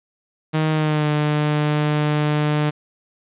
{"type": "tone with pitch glide", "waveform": "sawtooth", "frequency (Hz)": [156.3, 149.85], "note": ["D#3", "D3"], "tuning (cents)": [8, 35], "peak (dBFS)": -13, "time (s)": [0.53, 2.71], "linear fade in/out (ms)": 20, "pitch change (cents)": -73, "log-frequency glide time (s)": [0.71, 1.08], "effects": ["resampled to 8000 Hz", "8-bit"]}